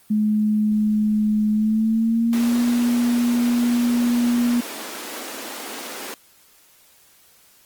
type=tone with pitch glide; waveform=sine; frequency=212.8 to 240.2 Hz; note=G#3 to B3; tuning=+42 to -48 cents; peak=-16 dBFS; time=0.1-4.61 s; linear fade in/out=10 ms; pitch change=+210 cents; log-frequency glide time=1.52-2.59 s
type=high-pass noise; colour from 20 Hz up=pink; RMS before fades=-33 dBFS; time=2.33-6.14 s; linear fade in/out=0 ms; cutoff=230 Hz; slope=48 dB/octave
effects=white hiss -54 dBFS RMS until 7.65 s + Opus 32 kbps